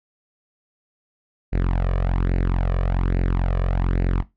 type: tone with flanger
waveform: sawtooth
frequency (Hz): 44.56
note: F1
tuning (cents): +36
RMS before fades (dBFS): -20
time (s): 1.52-4.23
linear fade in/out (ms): 20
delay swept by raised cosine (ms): 0.44 to 1.74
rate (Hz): 1.2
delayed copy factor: +0.7
effects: noise-tail reverb RT60 0.2 s tail -18 dB re dry + low-pass 2000 Hz 12 dB/octave